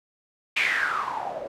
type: noise with low-pass filter sweep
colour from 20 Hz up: blue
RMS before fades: -27 dBFS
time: 0.56-1.48 s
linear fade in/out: 10 ms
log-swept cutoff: 2500 to 520 Hz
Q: 7.2
effects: none